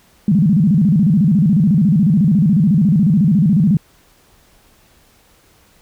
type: tone with vibrato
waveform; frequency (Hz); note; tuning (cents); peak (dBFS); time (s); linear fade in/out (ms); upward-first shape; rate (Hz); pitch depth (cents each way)
sine; 179.4; F3; +47; -9; 0.28-3.77; 2; square; 14; 250
effects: pink hiss -52 dBFS RMS until 5.81 s